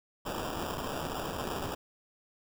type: noise with sample-and-hold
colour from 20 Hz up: blue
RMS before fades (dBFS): -36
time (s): 0.25-1.75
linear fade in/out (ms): 10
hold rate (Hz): 2100
effects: none